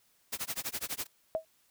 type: noise with tremolo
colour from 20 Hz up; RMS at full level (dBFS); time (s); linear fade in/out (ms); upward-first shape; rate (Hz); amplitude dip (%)
white; -34; 0.32-1.07; 10; sine; 12; 100
type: tone with exponential decay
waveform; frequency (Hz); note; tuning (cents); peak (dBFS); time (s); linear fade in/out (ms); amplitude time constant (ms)
sine; 640; D#5; +49; -24; 1.35-1.45; 0; 21
effects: white hiss -69 dBFS RMS until 1.7 s